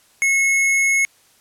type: tone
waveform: square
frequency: 2181 Hz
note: C#7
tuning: 29 cents flat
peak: -15 dBFS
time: 0.22-1.05 s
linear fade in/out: 0 ms
effects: white hiss -55 dBFS RMS until 1.4 s + low-pass 12000 Hz 12 dB/octave